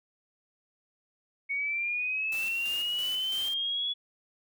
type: linear sweep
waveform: sine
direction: up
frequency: 2217 to 3400 Hz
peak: -28 dBFS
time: 1.49-3.94 s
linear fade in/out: 20 ms
type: noise with tremolo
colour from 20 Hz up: white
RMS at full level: -43 dBFS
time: 2.32-3.54 s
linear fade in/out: 2 ms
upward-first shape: square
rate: 3 Hz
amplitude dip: 45%
effects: none